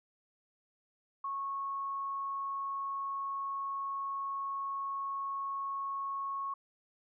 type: tone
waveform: sine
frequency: 1100 Hz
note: C#6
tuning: 14 cents flat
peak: -34 dBFS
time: 1.24-6.54 s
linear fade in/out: 5 ms
effects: none